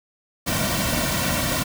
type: noise with comb filter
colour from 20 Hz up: pink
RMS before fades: -23 dBFS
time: 0.46-1.64 s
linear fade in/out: 20 ms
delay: 2.4 ms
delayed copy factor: -0.75
effects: none